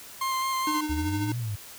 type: tone with vibrato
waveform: 40% pulse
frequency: 1054 Hz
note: C6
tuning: 12 cents sharp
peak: -25 dBFS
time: 0.21-0.81 s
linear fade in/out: 5 ms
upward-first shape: square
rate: 4.7 Hz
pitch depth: 11 cents each way
type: tone with tremolo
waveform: square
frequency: 304.3 Hz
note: D#4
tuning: 38 cents flat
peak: -27 dBFS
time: 0.67-1.32 s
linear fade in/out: 2 ms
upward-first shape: sine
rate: 13 Hz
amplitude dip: 45%
type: linear two-way sweep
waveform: sine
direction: up then down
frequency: 70.1 to 122.3 to 98.5 Hz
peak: -28 dBFS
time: 0.89-1.56 s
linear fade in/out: 10 ms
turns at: 1.38 s
effects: white hiss -45 dBFS RMS until 1.78 s